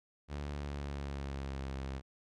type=tone with pitch glide; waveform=sawtooth; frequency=72.4 to 67.16 Hz; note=D2 to C2; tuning=-24 to +46 cents; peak=-34 dBFS; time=0.28-2.02 s; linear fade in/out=50 ms; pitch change=-130 cents; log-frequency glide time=0.51-1.71 s; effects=low-pass 6000 Hz 12 dB/octave